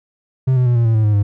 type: tone with pitch steps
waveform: triangle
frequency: 130.7 / 126.1 / 121.67 / 117.39 / 113.26 / 109.27 / 105.43 / 101.72 Hz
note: C3 / B2 / B2 / A#2 / A#2 / A2 / G#2 / G#2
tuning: -1 / +36 / -25 / +13 / -49 / -12 / +27 / -35 cents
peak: -9 dBFS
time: 0.47-1.23 s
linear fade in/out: 10 ms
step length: 95 ms
effects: none